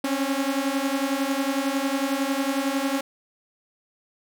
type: beating tone pair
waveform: sawtooth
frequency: 268.3 / 279.3 Hz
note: C4 / C#4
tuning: +44 / +13 cents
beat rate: 11 Hz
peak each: -22 dBFS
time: 0.04-3.01 s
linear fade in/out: 5 ms
effects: none